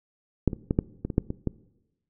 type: clicks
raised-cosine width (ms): 3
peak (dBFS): -6 / -18 / -10 / -7 / -16 / -18 / -7 / -17 / -12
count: 9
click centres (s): 0.477 / 0.532 / 0.709 / 0.789 / 1.05 / 1.102 / 1.181 / 1.304 / 1.473
effects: noise-tail reverb RT60 1.0 s tail -21 dB re dry